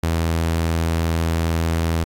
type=tone; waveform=sawtooth; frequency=82.41 Hz; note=E2; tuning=in tune; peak=-14 dBFS; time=0.03-2.04 s; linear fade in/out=5 ms; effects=AAC 64 kbps